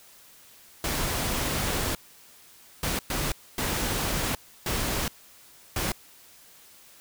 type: noise bursts at uneven times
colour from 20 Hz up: pink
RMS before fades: -28 dBFS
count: 6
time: 0.84-1.95 / 2.83-2.99 / 3.1-3.32 / 3.58-4.35 / 4.66-5.08 / 5.76-5.92 s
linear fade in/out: 2 ms
effects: white hiss -53 dBFS RMS until 7 s

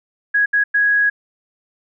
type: tone bursts at uneven times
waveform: sine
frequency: 1661.2 Hz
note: G#6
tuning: in tune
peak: -12 dBFS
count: 3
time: 0.34-0.46 / 0.53-0.64 / 0.74-1.1 s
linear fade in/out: 10 ms
effects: none

